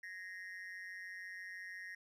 triangle tone with amplitude modulation, 1864.7 Hz, A#6, in tune, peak -40 dBFS, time 0.03-1.95 s, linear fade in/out 5 ms, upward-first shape sine, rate 186 Hz, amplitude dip 90%, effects none

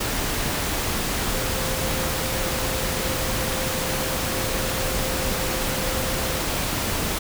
sine tone in noise, 522 Hz, C5, 4 cents flat, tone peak -32 dBFS, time 1.33-6.41 s, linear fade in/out 10 ms, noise pink, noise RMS -25 dBFS, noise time 0-7.19 s, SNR -10 dB, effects none

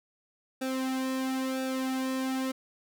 sawtooth tone with flanger, 261.9 Hz, C4, 2 cents sharp, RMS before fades -31 dBFS, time 0.61-2.52 s, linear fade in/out 10 ms, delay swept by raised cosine 0.96 to 2.46 ms, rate 0.99 Hz, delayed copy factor -0.75, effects none

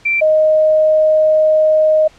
sine tone pair in turn, 2349 / 622.2 Hz, D7 / D#5, 0 / 0 cents, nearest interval octave + major seventh, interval 2300 cents, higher first, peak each -12 / -8 dBFS, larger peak second, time 0.05-0.21 / 0.21-2.08 s, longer second, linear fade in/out 10 ms, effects pink hiss -46 dBFS RMS until 2.18 s + low-pass 6000 Hz 12 dB/octave

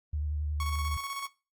sine tone with vibrato, 74.8 Hz, D2, 32 cents sharp, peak -29 dBFS, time 0.13-0.97 s, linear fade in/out 5 ms, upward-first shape square, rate 11 Hz, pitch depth 25 cents each way
sawtooth tone with tremolo, 1108.7 Hz, C#6, in tune, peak -29 dBFS, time 0.6-1.27 s, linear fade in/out 2 ms, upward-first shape square, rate 16 Hz, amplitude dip 40%
effects noise-tail reverb RT60 0.3 s tail -19 dB re dry + AAC 64 kbps

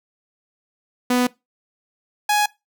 sawtooth tone pair in turn, 248 / 834.2 Hz, B3 / G#5, +7 / +7 cents, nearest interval octave + major sixth, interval 2100 cents, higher second, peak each -12 dBFS, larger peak neither, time 1.1-1.27 / 2.29-2.46 s, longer neither, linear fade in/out 5 ms, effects noise-tail reverb RT60 0.2 s tail -20 dB re dry

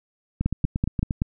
two click trains, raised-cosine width 5 ms, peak -9 / -12 dBFS, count 5 / 7, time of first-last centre 0.46-1.219 / 0.41-1.108 s, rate 5.27 / 8.59 Hz, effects none

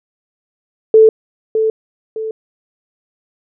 sine tone with echo, 440 Hz, A4, in tune, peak -3 dBFS, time 0.94-1.09 s, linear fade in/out 2 ms, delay 610 ms, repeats 2, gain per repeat -8 dB, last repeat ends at 2.31 s, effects none

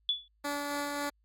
sine tone with exponential decay, 3436 Hz, A7, 42 cents flat, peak -22 dBFS, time 0.09-0.28 s, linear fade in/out 1 ms, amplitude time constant 41 ms
10% pulse tone with tremolo, 288 Hz, D4, 34 cents flat, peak -23 dBFS, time 0.44-1.1 s, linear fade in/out 10 ms, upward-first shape sine, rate 3.7 Hz, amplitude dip 25%
effects added 53 Hz sine -67 dBFS peak until 1.24 s + MP3 64 kbps

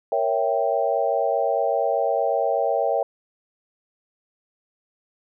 sine chord, A# diminished seventh, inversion none, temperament equal, 466.2 / 554.4 / 659.3 / 784 Hz, A#4 / C#5 / E5 / G5, 0 / 0 / 0 / 0 cents, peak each -26 / -24 / -24 / -25 dBFS, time 0.12-3.03 s, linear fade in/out 2 ms, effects none

